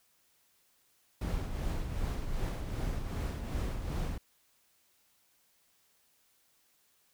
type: noise with tremolo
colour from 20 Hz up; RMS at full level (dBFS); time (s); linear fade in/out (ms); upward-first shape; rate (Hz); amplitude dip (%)
brown; -32; 1.21-4.18; 5; triangle; 2.6; 55
effects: white hiss -70 dBFS RMS until 7.13 s